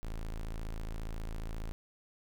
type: tone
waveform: 45% pulse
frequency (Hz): 27.35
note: A0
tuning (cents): -9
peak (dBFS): -36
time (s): 0.03-1.72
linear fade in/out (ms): 0
effects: none